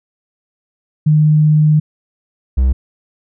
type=tone pair in turn; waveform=sine / triangle; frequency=152.7 / 64.57 Hz; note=D#3 / C2; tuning=-32 / -22 cents; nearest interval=octave + minor third; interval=1490 cents; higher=first; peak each=-7 dBFS; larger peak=neither; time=1.06-1.8 / 2.57-2.73 s; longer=first; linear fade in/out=10 ms; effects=none